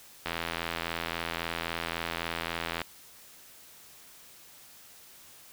click train, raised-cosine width 0.3 ms, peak -15 dBFS, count 215, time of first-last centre 0.26-2.817 s, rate 83.7 Hz, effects white hiss -53 dBFS RMS until 5.52 s

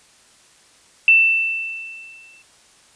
sine tone with exponential decay, 2670 Hz, E7, 22 cents sharp, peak -7 dBFS, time 1.08-2.42 s, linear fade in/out 1 ms, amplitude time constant 290 ms, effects white hiss -52 dBFS RMS until 2.95 s + resampled to 22050 Hz

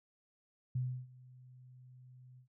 sine tone with ADSR envelope, 126.6 Hz, B2, 43 cents sharp, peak -31 dBFS, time 0.75-2.48 s, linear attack 7 ms, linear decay 310 ms, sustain -23 dB, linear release 100 ms, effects none

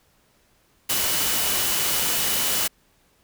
sine tone in noise, 2960 Hz, F#7, in tune, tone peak -33 dBFS, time 0.89-2.68 s, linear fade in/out 10 ms, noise white, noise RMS -23 dBFS, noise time 0.89-2.68 s, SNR -13 dB, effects pink hiss -62 dBFS RMS until 3.23 s

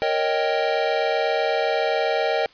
square chord, Eb dominant seventh, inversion second, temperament equal, 466.2 / 554.4 / 622.3 / 784 Hz, Bb4 / Db5 / Eb5 / G5, 0 / 0 / 0 / 0 cents, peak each -26 / -28 / -25 / -26 dBFS, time 0.02-2.46 s, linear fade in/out 0 ms, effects white hiss -51 dBFS RMS until 2.53 s + resampled to 11025 Hz

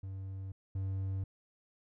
triangle tone pair in turn, 96.1 / 96.1 Hz, G2 / G2, -34 / -34 cents, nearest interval unison, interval 0 cents, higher neither, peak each -37 / -31 dBFS, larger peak second, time 0.03-0.52 / 0.75-1.24 s, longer neither, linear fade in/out 5 ms, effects none

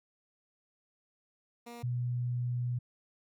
15% pulse / sine tone pair in turn, 237.2 / 122.5 Hz, A#3 / B2, +30 / -14 cents, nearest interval major seventh, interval 1144 cents, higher first, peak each -38 / -30 dBFS, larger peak second, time 1.66-1.83 / 1.83-2.79 s, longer second, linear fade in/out 10 ms, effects none

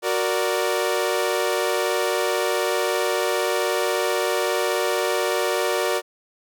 sawtooth chord, Gb augmented, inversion none, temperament equal, 370 / 466.2 / 587.3 Hz, Gb4 / Bb4 / D5, 0 / 0 / 0 cents, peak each -21 dBFS, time 0.02-6.02 s, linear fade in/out 50 ms, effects none

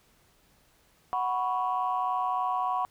sine chord, F# suspended fourth, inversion none, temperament just, 740 / 986.7 / 1110 Hz, F#5 / B5 / C#6, 0 / -2 / +2 cents, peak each -29 / -30 / -30 dBFS, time 1.13-2.85 s, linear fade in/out 0 ms, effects tanh soft clip ceiling -18 dBFS + pink hiss -64 dBFS RMS until 2.9 s

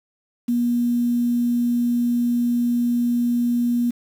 sine tone with quantisation, 240 Hz, B3, 49 cents flat, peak -17 dBFS, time 0.48-3.91 s, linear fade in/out 10 ms, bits 7, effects none

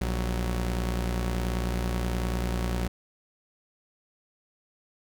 sawtooth tone pair together, 58.65 / 186.2 Hz, A#1 / F#3, +11 / +11 cents, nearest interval octave + minor sixth, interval 2000 cents, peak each -23 / -30 dBFS, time 0.01-2.88 s, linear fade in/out 5 ms, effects none

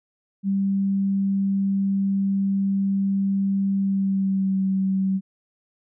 sine tone with pitch glide, 196 to 191.63 Hz, G3 to G3, 0 to -39 cents, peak -19 dBFS, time 0.43-5.21 s, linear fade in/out 50 ms, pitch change -39 cents, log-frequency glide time 3.77-4.6 s, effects none

